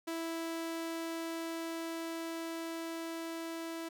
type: tone with level ramp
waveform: sawtooth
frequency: 329.6 Hz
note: E4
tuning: in tune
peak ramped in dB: -32 to -35 dBFS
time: 0.07-3.89 s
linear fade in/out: 10 ms
effects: none